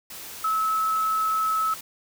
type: tone in noise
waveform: sine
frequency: 1298 Hz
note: E6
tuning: 27 cents flat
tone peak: -21 dBFS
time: 0.44-1.74 s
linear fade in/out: 5 ms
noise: white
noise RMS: -39 dBFS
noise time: 0.1-1.81 s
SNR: +15 dB
effects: none